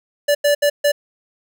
square tone bursts at uneven times, 581 Hz, D5, 19 cents flat, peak -13 dBFS, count 4, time 0.28-0.35 / 0.44-0.55 / 0.62-0.7 / 0.84-0.92 s, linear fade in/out 10 ms, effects none

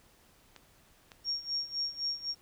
clicks, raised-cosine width 0.2 ms, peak -31 dBFS, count 2, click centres 0.563 / 1.118 s
sine tone with tremolo, 5550 Hz, F8, 12 cents flat, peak -29 dBFS, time 1.24-2.35 s, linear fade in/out 50 ms, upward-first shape sine, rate 3.9 Hz, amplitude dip 85%
effects pink hiss -63 dBFS RMS until 2.41 s

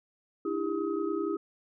sine tone cluster, 302.3 / 332.6 / 399.9 / 1267 Hz, D#4 / E4 / G4 / D#6, -50 / +16 / +35 / +31 cents, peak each -35 / -32 / -32 / -40 dBFS, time 0.45-1.37 s, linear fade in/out 5 ms, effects none

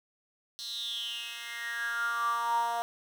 10% pulse tone with high-pass filter sweep, 234.2 Hz, A#3, 8 cents sharp, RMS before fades -33 dBFS, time 0.59-2.82 s, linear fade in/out 0 ms, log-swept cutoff 4400 to 760 Hz, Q 9.3, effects none

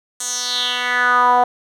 10% pulse tone with band-pass filter sweep, 246.9 Hz, B3, in tune, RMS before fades -17 dBFS, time 0.2-1.44 s, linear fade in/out 5 ms, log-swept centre 7800 to 750 Hz, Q 3.9, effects none

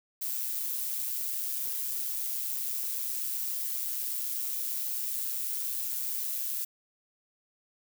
violet noise with amplitude modulation, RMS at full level -31 dBFS, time 0.21-6.65 s, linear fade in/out 10 ms, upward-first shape sine, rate 128 Hz, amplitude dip 45%, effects none

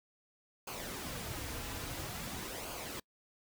pink noise with flanger, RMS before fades -42 dBFS, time 0.67-3 s, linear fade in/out 5 ms, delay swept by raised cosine 0.53 to 5.53 ms, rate 0.49 Hz, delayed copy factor -0.55, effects noise-tail reverb RT60 0.1 s tail -26 dB re dry

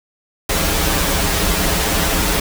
pink noise with comb filter, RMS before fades -17 dBFS, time 0.49-2.4 s, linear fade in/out 5 ms, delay 8.2 ms, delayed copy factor -0.95, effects none

